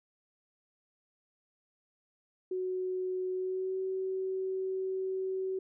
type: tone with pitch glide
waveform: sine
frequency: 370 to 378.4 Hz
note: F#4 to F#4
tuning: 0 to +39 cents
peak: -31 dBFS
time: 2.51-5.59 s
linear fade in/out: 5 ms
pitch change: +39 cents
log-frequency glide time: 3.32-3.79 s
effects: none